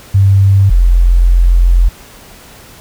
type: tone pair in turn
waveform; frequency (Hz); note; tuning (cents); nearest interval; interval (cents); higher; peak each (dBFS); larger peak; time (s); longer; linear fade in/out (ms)
sine; 97.9 / 43.61; G2 / F1; -2 / -2; octave + major second; 1400; first; -4; neither; 0.14-0.7 / 0.7-1.89; second; 10
effects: pink hiss -37 dBFS RMS until 2.8 s